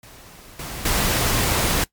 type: noise with level steps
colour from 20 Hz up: pink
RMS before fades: -44 / -32 / -20 dBFS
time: 0.03-1.84 s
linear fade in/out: 2 ms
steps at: 0.59 / 0.85 s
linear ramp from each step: 5 ms
effects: noise-tail reverb RT60 0.1 s tail -20 dB re dry + MP3 96 kbps